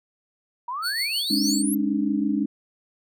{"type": "exponential sweep", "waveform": "sine", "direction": "up", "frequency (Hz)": [935, 11840], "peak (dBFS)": -27, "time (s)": [0.68, 1.75], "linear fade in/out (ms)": 5}
{"type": "tone with tremolo", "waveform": "40% pulse", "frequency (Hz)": 4435, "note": "C#8", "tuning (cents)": 0, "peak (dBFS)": -22, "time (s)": [0.82, 1.63], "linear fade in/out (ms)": 50, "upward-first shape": "triangle", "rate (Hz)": 6.3, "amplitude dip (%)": 55}
{"type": "chord", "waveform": "sine", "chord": "Ab suspended fourth", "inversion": "none", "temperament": "equal with one note detuned", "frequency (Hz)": [207.7, 277.2, 303.1], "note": ["Ab3", "Db4", "Eb4"], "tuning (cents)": [0, 0, -45], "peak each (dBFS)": -25, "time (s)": [1.3, 2.46], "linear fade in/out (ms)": 10}
{"effects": []}